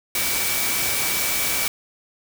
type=tone in noise; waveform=sine; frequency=2294 Hz; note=D7; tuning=41 cents flat; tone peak=-29 dBFS; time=0.15-1.68 s; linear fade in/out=2 ms; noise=white; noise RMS=-23 dBFS; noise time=0.15-1.68 s; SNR=-9 dB; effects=none